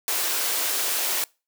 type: high-pass noise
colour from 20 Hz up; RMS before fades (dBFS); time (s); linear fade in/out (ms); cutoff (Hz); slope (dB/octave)
white; -25; 0.08-1.24; 0; 300; 48
effects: noise-tail reverb RT60 0.3 s tail -25 dB re dry